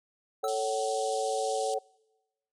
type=chord; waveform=sine; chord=F# minor; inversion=first; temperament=equal with one note detuned; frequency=440 / 554.4 / 756.8 Hz; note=A4 / C#5 / F#5; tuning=0 / 0 / +39 cents; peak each=-32 dBFS; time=0.43-1.79 s; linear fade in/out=10 ms
type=tone with exponential decay; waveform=square; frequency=1313 Hz; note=E6; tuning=7 cents flat; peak=-34 dBFS; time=0.44-0.62 s; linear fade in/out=2 ms; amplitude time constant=38 ms
type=band-pass noise; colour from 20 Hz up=white; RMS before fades=-42 dBFS; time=0.48-1.74 s; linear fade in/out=0 ms; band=2900 to 10000 Hz; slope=96 dB/octave
effects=noise-tail reverb RT60 1.0 s tail -25 dB re dry